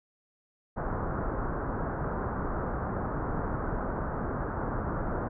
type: low-pass noise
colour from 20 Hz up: pink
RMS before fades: -32 dBFS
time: 0.76-5.29 s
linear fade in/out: 20 ms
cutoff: 1500 Hz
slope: 48 dB/octave
effects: none